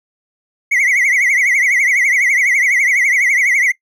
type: tone with vibrato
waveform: triangle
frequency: 2093 Hz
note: C7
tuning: in tune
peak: -9 dBFS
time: 0.71-3.72 s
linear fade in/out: 10 ms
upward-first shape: triangle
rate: 12 Hz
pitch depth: 160 cents each way
effects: noise-tail reverb RT60 0.1 s tail -20 dB re dry